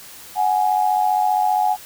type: tone pair together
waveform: sine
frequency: 739 / 834.1 Hz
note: F#5 / G#5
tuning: -2 / +7 cents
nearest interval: major second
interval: 209 cents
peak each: -18 dBFS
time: 0.35-1.77 s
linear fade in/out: 50 ms
effects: white hiss -40 dBFS RMS until 1.85 s